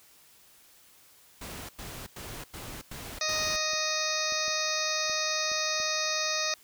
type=noise bursts; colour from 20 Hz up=pink; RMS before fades=-41 dBFS; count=6; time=1.41-3.565 s; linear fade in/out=5 ms; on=280 ms; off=95 ms
type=harmonic tone; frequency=622.3 Hz; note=D#5; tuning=in tune; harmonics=1 / 2 / 3 / 4 / 6 / 7 / 8 / 9 / 10; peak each=-36 / -36 / -36 / -36 / -36 / -36 / -36 / -36 / -36 dBFS; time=3.21-6.54 s; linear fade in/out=2 ms
type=clicks; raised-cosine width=2 ms; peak=-35 dBFS; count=6; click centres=3.734 / 4.323 / 4.481 / 5.097 / 5.517 / 5.801 s
effects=white hiss -58 dBFS RMS until 6.63 s